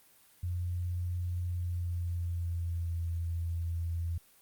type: tone with pitch glide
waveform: sine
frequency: 88.3 to 84.17 Hz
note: F2 to E2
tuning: +20 to +37 cents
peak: -31 dBFS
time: 0.43-4.18 s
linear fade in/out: 5 ms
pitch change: -83 cents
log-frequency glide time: 1.42-3.05 s
effects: white hiss -62 dBFS RMS until 4.41 s + Opus 32 kbps